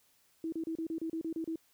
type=tone bursts; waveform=sine; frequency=324.9 Hz; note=E4; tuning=25 cents flat; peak=-33 dBFS; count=10; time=0.44-1.558 s; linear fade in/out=2 ms; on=83 ms; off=32 ms; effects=white hiss -69 dBFS RMS until 1.73 s